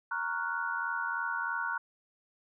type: chord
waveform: sine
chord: Gb major seventh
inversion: first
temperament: equal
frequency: 932.3 / 1108.7 / 1396.9 / 1480 Hz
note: Bb5 / Db6 / F6 / Gb6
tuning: 0 / 0 / 0 / 0 cents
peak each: -37 / -39 / -37 / -34 dBFS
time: 0.11-1.78 s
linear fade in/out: 5 ms
effects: none